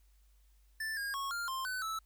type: tone with pitch steps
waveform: square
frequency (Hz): 1764 / 1627 / 1099 / 1400 / 1053 / 1507 / 1311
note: A6 / G#6 / C#6 / F6 / C6 / F#6 / E6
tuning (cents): +4 / -36 / -15 / +4 / +11 / +31 / -10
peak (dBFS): -36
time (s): 0.8-1.99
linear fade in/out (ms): 5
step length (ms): 170
effects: added 50 Hz sine -62 dBFS peak until 2.05 s + white hiss -75 dBFS RMS until 2.05 s